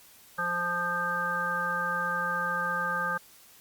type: harmonic tone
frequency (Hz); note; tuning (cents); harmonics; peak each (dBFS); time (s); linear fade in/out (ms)
174.61; F3; 0; 1 / 3 / 5 / 7 / 9; -40 / -38 / -37 / -31 / -30; 0.38-3.18; 10
effects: white hiss -55 dBFS RMS until 3.6 s + Opus 48 kbps